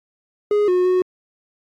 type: tone with pitch steps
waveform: triangle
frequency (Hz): 415.3 / 362.5 / 366.7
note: G#4 / F#4 / F#4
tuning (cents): 0 / -35 / -15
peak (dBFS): -12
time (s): 0.51-1.02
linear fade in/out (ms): 2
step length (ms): 170
effects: AAC 48 kbps